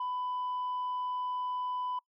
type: tone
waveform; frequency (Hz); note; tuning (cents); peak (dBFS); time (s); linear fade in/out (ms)
sine; 998; B5; +18; -30; 0-1.99; 5
effects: noise-tail reverb RT60 0.1 s tail -24 dB re dry + tanh soft clip ceiling -30 dBFS